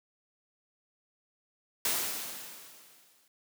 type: noise with exponential decay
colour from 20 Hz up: white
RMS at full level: -28 dBFS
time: 1.85-3.28 s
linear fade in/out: 2 ms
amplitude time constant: 310 ms
effects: high-pass 150 Hz 12 dB/octave